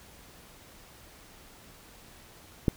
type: click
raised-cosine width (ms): 3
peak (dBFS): -9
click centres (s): 2.682
effects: pink hiss -53 dBFS RMS until 2.76 s